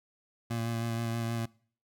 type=tone with vibrato; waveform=25% pulse; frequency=115.5 Hz; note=A#2; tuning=16 cents flat; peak=-27 dBFS; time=0.5-1.46 s; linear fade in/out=10 ms; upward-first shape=sine; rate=6.3 Hz; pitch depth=19 cents each way; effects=noise-tail reverb RT60 0.5 s tail -23 dB re dry